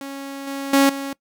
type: tone with level steps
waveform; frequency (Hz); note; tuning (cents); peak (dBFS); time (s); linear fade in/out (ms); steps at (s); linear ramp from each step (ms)
sawtooth; 275.6; C#4; -10; -26 / -22 / -8 / -22; 0.01-1.13; 2; 0.47 / 0.73 / 0.89; 5
effects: noise-tail reverb RT60 0.1 s tail -21 dB re dry